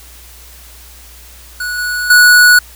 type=tone with level steps; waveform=square; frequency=1468 Hz; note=F#6; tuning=14 cents flat; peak=-18 / -16 / -4 dBFS; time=1.6-2.59 s; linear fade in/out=5 ms; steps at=1.78 / 2.1 s; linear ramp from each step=5 ms; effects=added 60 Hz sine -38 dBFS peak until 2.75 s + white hiss -39 dBFS RMS until 2.75 s